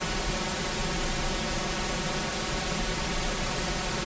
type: noise with comb filter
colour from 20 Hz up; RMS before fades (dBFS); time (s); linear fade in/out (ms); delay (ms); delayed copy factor
pink; -29; 0-4.05; 20; 5.4; +0.9
effects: resampled to 16000 Hz